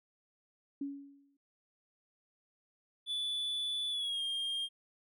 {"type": "tone with exponential decay", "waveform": "sine", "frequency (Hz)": 280.1, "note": "C#4", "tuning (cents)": 18, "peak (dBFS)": -33, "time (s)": [0.81, 1.37], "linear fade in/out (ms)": 5, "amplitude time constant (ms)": 120}
{"type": "tone with pitch glide", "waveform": "triangle", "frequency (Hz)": [3466, 3215], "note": ["A7", "G7"], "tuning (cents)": [-27, 43], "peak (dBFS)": -32, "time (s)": [3.06, 4.69], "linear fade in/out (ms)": 50, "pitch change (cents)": -130, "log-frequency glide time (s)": [3.9, 4.22]}
{"effects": []}